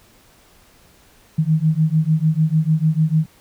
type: beating tone pair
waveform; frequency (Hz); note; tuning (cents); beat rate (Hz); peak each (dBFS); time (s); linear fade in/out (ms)
sine; 154.3 / 161; D#3 / E3; -14 / -41; 6.7; -17; 1.38-3.26; 10
effects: pink hiss -52 dBFS RMS until 3.4 s